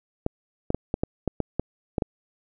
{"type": "clicks", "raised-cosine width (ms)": 2, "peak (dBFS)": -10, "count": 10, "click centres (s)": [0.264, 0.704, 0.746, 0.941, 1.035, 1.277, 1.403, 1.596, 1.982, 2.022], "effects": []}